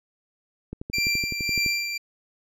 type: click train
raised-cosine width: 3 ms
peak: -20 dBFS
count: 12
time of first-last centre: 0.73-1.662 s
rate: 11.8 Hz
type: tone with tremolo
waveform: 25% pulse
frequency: 2363 Hz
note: D7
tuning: 10 cents sharp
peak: -17 dBFS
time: 0.93-1.98 s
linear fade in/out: 10 ms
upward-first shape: sine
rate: 1.8 Hz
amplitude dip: 55%
effects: low-pass 11000 Hz 12 dB/octave